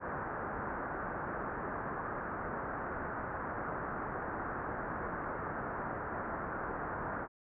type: low-pass noise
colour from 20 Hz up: white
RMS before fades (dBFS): -39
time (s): 0-7.28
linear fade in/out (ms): 50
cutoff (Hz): 1600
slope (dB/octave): 48
effects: none